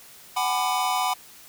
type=chord; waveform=square; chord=G# half-diminished seventh; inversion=third; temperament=just; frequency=747.5 / 830.6 / 996.7 / 1196.1 Hz; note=F#5 / G#5 / B5 / D6; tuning=+17 / 0 / +16 / +31 cents; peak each=-27 / -32 / -27 / -31 dBFS; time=0.36-1.14 s; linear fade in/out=10 ms; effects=white hiss -48 dBFS RMS until 1.48 s